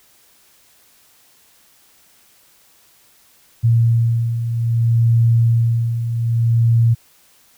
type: beating tone pair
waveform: sine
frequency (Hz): 115.5 / 116.12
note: A#2 / A#2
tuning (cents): -16 / -6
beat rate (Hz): 0.62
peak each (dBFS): -20 / -13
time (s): 3.63-6.95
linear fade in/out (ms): 20
effects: white hiss -53 dBFS RMS until 7.57 s